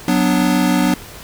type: chord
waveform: square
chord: B minor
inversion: second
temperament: equal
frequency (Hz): 185 / 246.9 / 293.7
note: F#3 / B3 / D4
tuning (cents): 0 / 0 / 0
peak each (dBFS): -18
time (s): 0.08-0.94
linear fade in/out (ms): 2
effects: pink hiss -36 dBFS RMS until 1.23 s